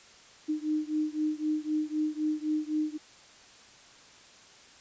sine beating tone pair, 305 / 308.9 Hz, D#4 / D#4, -34 / -12 cents, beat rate 3.9 Hz, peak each -30 / -31 dBFS, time 0.48-2.98 s, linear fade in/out 20 ms, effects white hiss -54 dBFS RMS until 4.8 s + resampled to 16000 Hz

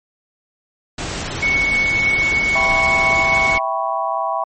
pink noise, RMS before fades -25 dBFS, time 0.98-3.58 s, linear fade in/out 5 ms
sine tone, 2217 Hz, C#7, in tune, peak -14 dBFS, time 1.42-3.59 s, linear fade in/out 10 ms
sine chord, C# half-diminished seventh, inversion first, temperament equal, 659.3 / 784 / 987.8 / 1108.7 Hz, E5 / G5 / B5 / C#6, 0 / 0 / 0 / 0 cents, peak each -23 / -23 / -23 / -24 dBFS, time 2.55-4.44 s, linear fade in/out 5 ms
effects MP3 32 kbps

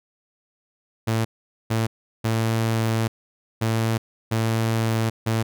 sawtooth tone bursts at uneven times, 112.7 Hz, A2, 42 cents sharp, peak -16 dBFS, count 6, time 1.07-1.25 / 1.7-1.87 / 2.24-3.08 / 3.61-3.98 / 4.31-5.1 / 5.26-5.43 s, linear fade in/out 10 ms, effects none

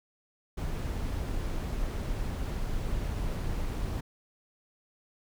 brown noise, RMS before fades -32 dBFS, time 0.57-4.01 s, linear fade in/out 10 ms, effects none

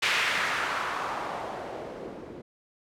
blue noise with low-pass filter sweep, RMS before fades -31 dBFS, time 0.02-2.42 s, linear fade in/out 10 ms, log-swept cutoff 2500 to 320 Hz, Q 1.6, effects none

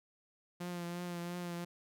sawtooth tone with vibrato, 174.61 Hz, F3, in tune, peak -35 dBFS, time 0.6-1.65 s, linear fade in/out 10 ms, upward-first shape triangle, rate 2.9 Hz, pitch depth 32 cents each way, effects none

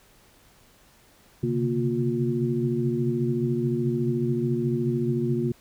sine tone cluster, 130.2 / 135.1 / 144.1 / 234.2 / 355.5 Hz, C3 / C#3 / D3 / A#3 / F4, -8 / -44 / -33 / +8 / +31 cents, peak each -28 / -35 / -31 / -27 / -27 dBFS, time 1.43-5.52 s, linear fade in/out 5 ms, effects pink hiss -57 dBFS RMS until 5.6 s

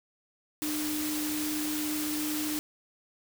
sine tone in noise, 303 Hz, D#4, 46 cents flat, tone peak -31 dBFS, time 0.62-2.59 s, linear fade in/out 0 ms, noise white, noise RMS -35 dBFS, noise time 0.62-2.59 s, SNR +1 dB, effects none

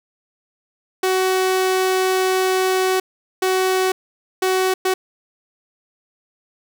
sawtooth tone bursts at uneven times, 374.7 Hz, F#4, 22 cents sharp, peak -12 dBFS, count 4, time 1.03-3 / 3.42-3.92 / 4.42-4.74 / 4.85-4.94 s, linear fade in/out 5 ms, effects none

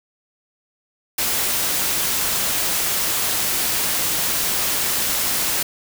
white noise, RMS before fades -21 dBFS, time 1.18-5.63 s, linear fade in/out 5 ms, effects none

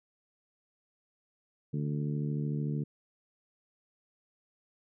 harmonic tone, 73.42 Hz, D2, in tune, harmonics 2 / 3 / 4 / 5 / 6, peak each -31 / -37 / -41 / -46 / -46 dBFS, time 1.73-2.84 s, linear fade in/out 10 ms, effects none

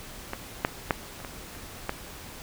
clicks, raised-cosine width 0.5 ms, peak -16 / -7 / -7 / -27 / -21 / -28 / -12 dBFS, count 7, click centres 0.334 / 0.649 / 0.908 / 1.202 / 1.248 / 1.55 / 1.894 s, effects pink hiss -43 dBFS RMS until 2.42 s

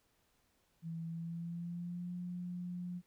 sine tone with pitch glide, 164.81 to 177.66 Hz, E3 to F3, 0 to +30 cents, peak -39 dBFS, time 0.82-3.02 s, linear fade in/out 50 ms, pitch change +130 cents, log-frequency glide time 1.06-2.13 s, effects pink hiss -75 dBFS RMS until 3.06 s

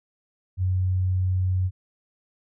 sine tone, 92.5 Hz, F#2, in tune, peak -20 dBFS, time 0.57-1.71 s, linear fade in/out 50 ms, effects none

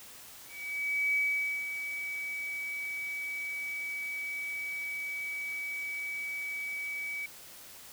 sine tone with ADSR envelope, 2280 Hz, C#7, 48 cents sharp, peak -25 dBFS, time 0.47-7.26 s, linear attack 680 ms, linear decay 500 ms, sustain -9 dB, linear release 5 ms, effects white hiss -50 dBFS RMS until 7.92 s

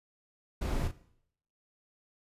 brown noise with echo, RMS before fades -32 dBFS, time 0.61-0.88 s, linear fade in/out 10 ms, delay 36 ms, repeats 1, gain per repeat -7 dB, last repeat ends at 0.916 s, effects noise-tail reverb RT60 0.7 s tail -18 dB re dry + resampled to 32000 Hz

